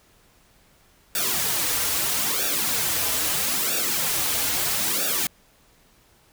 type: noise with flanger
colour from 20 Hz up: white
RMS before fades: -24 dBFS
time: 1.15-5.27 s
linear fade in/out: 2 ms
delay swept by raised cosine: 0.96 to 5.46 ms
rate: 0.77 Hz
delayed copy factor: -0.9
effects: pink hiss -58 dBFS RMS until 6.32 s